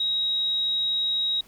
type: tone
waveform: sine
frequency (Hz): 3807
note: A#7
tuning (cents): +36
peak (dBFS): -22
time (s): 0-1.41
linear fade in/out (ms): 5
effects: pink hiss -55 dBFS RMS until 1.47 s